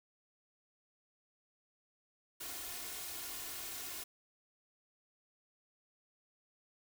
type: noise with comb filter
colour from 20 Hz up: white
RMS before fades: -44 dBFS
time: 2.4-4.04 s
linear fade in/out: 10 ms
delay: 2.8 ms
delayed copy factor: +0.6
effects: none